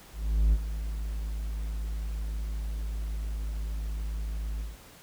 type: tone with ADSR envelope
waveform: triangle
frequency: 53.3 Hz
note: G#1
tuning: 46 cents sharp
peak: -16 dBFS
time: 0.12-4.78 s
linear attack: 410 ms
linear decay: 44 ms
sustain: -12 dB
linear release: 180 ms
effects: pink hiss -52 dBFS RMS until 5.02 s